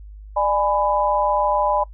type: chord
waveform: sine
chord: G# diminished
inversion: second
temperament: just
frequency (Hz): 598 / 830.6 / 996.7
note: D5 / G#5 / B5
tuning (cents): +31 / 0 / +16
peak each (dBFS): -21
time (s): 0.36-1.84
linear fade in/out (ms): 10
effects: noise-tail reverb RT60 0.1 s tail -20 dB re dry + added 51 Hz sine -36 dBFS peak until 1.93 s